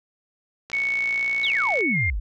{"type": "click train", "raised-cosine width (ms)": 0.2, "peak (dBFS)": -20, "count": 66, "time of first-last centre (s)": [0.7, 1.807], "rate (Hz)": 58.7}
{"type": "tone with pitch glide", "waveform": "sine", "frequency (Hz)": [2217, 2112], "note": ["C#7", "C7"], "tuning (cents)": [0, 16], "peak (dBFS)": -21, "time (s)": [0.73, 2.1], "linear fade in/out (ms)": 2, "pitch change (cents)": -84, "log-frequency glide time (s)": [1.92, 1.97]}
{"type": "exponential sweep", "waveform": "sine", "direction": "down", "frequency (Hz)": [4097, 41.05], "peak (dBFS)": -23, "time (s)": [1.43, 2.2], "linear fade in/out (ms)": 10}
{"effects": []}